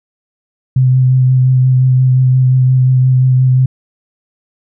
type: tone with vibrato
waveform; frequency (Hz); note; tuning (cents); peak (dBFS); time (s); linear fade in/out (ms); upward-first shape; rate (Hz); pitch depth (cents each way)
sine; 128.8; C3; -27; -6; 0.76-3.66; 5; sine; 5.7; 16
effects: none